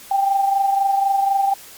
sine tone pair together, 786 / 810 Hz, G5 / G#5, +4 / -43 cents, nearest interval minor second, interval 53 cents, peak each -15 / -24 dBFS, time 0.11-1.54 s, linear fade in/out 5 ms, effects white hiss -41 dBFS RMS until 1.77 s + MP3 96 kbps

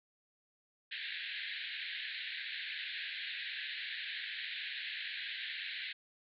pink band-pass noise, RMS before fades -42 dBFS, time 0.91-5.93 s, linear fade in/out 10 ms, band 1600 to 4200 Hz, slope 96 dB/octave, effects none

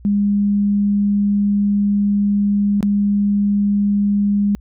sine tone with dropouts, 203.3 Hz, G#3, 37 cents flat, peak -13 dBFS, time 0.05-4.55 s, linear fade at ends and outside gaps 0 ms, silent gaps 2.807-2.828 s, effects added 60 Hz sine -39 dBFS peak until 4.6 s

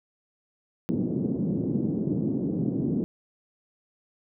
pink band-pass noise, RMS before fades -27 dBFS, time 0.89-3.04 s, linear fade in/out 0 ms, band 150 to 340 Hz, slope 24 dB/octave, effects none

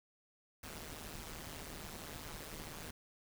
pink noise with amplitude modulation, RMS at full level -44 dBFS, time 0.63-2.91 s, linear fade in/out 5 ms, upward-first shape sine, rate 155 Hz, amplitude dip 85%, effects none

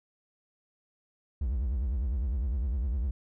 triangle tone with vibrato, 63.4 Hz, B1, 46 cents sharp, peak -25 dBFS, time 1.41-3.11 s, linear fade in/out 5 ms, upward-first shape sine, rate 9.9 Hz, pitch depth 250 cents each way, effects none

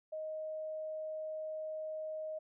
sine tone, 625 Hz, D#5, 8 cents sharp, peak -38 dBFS, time 0.12-2.39 s, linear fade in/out 10 ms, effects none

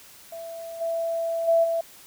sine tone with level steps, 665 Hz, E5, 15 cents sharp, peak -34 / -24 / -16 / -22 dBFS, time 0.32-1.81 s, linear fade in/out 5 ms, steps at 0.8 / 1.47 / 1.63 s, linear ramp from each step 20 ms, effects white hiss -49 dBFS RMS until 2.06 s

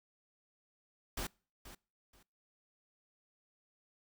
pink noise with echo, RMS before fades -39 dBFS, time 1.17-1.27 s, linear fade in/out 5 ms, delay 480 ms, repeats 2, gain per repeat -13 dB, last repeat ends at 2.23 s, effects noise-tail reverb RT60 0.4 s tail -26 dB re dry

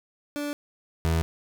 30% pulse tone pair in turn, 291.3 / 81.57 Hz, D4 / E2, -14 / -18 cents, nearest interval octave + minor seventh, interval 2204 cents, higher first, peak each -26 / -19 dBFS, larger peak second, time 0.36-0.53 / 1.05-1.22 s, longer neither, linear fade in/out 0 ms, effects none

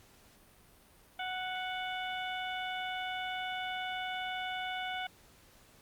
harmonic tone with a mistuned harmonic, 740 Hz, F#5, in tune, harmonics 1 / 2 / 3 / 4 / 5, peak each -38 / -41 / -43 / -44 / -46 dBFS, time 1.19-5.07 s, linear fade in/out 5 ms, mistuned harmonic 5, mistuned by -91 cents, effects pink hiss -61 dBFS RMS until 5.81 s + Opus 48 kbps

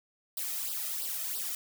blue noise with flanger, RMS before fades -35 dBFS, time 0.37-1.55 s, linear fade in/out 2 ms, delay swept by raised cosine 0.22 to 1.62 ms, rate 3 Hz, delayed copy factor +0.8, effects none

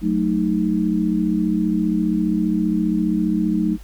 sine chord, D# diminished, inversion first, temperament equal, 185 / 220 / 311.1 Hz, F#3 / A3 / D#4, 0 / 0 / 0 cents, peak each -21 dBFS, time 0.01-3.78 s, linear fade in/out 50 ms, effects added 50 Hz sine -36 dBFS peak until 3.83 s + pink hiss -50 dBFS RMS until 3.83 s

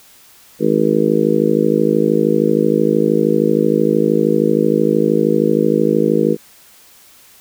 harmonic tone, 53 Hz, G#1, 36 cents sharp, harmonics 3 / 4 / 5 / 6 / 7 / 8 / 9, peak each -22 / -18 / -24 / -18 / -19 / -18 / -18 dBFS, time 0.59-6.37 s, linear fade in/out 50 ms, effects white hiss -46 dBFS RMS until 7.4 s

